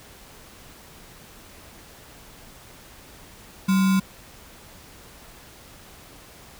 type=tone with sample-and-hold; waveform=sine; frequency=190.8 Hz; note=G3; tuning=47 cents flat; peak=-16 dBFS; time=3.68-4 s; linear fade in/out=10 ms; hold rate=1225 Hz; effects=pink hiss -47 dBFS RMS until 6.59 s